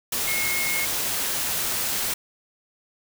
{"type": "tone in noise", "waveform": "sine", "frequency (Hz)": 2162, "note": "C#7", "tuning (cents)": -44, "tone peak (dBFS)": -26, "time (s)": [0.27, 0.85], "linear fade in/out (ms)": 5, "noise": "white", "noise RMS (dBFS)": -26, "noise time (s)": [0.12, 2.14], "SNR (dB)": -3, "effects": []}